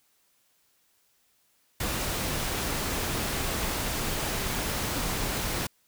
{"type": "noise", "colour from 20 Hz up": "pink", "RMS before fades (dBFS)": -30, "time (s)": [1.8, 5.67], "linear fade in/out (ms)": 5, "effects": ["white hiss -68 dBFS RMS until 5.87 s"]}